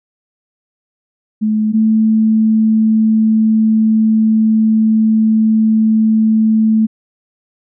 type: tone pair in turn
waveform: sine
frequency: 215.4 / 219.5 Hz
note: A3 / A3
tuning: -37 / -4 cents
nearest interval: unison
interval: 33 cents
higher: second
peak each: -11 / -8 dBFS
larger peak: second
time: 1.41-1.73 / 1.73-6.87 s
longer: second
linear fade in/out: 20 ms
effects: none